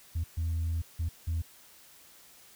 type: tone bursts at uneven times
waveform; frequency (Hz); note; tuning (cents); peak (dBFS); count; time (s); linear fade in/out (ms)
sine; 82.41; E2; 0; -26; 4; 0.15-0.24 / 0.37-0.82 / 0.99-1.09 / 1.27-1.42; 10
effects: tanh soft clip ceiling -26 dBFS + white hiss -56 dBFS RMS until 2.55 s